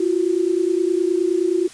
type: tone pair together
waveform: sine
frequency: 340.4 / 370 Hz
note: F4 / F#4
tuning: -44 / 0 cents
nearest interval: minor second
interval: 144 cents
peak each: -19 dBFS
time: 0-1.68 s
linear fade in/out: 5 ms
effects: white hiss -42 dBFS RMS until 1.73 s + resampled to 22050 Hz